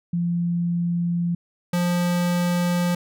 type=tone pair in turn; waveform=sine / square; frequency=172.4 / 175.72 Hz; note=F3 / F3; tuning=-22 / +11 cents; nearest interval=unison; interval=33 cents; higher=second; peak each=-20 dBFS; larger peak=neither; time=0.13-1.35 / 1.73-2.95 s; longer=neither; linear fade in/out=5 ms; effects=none